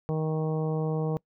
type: harmonic tone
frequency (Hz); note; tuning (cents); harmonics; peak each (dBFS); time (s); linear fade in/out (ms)
156.9; D#3; +15; 1 / 2 / 3 / 4 / 5 / 6 / 7; -27 / -37 / -31 / -40 / -40 / -46 / -46; 0.09-1.17; 0
effects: noise-tail reverb RT60 0.1 s tail -24 dB re dry